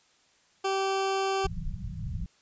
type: tone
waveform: 20% pulse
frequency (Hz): 387.3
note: G4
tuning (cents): -21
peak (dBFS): -21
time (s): 0.64-1.47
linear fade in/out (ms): 10
type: low-pass noise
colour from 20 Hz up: pink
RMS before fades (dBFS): -34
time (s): 1.44-2.26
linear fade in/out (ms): 2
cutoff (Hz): 190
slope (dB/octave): 96
effects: white hiss -64 dBFS RMS until 2.41 s + resampled to 16000 Hz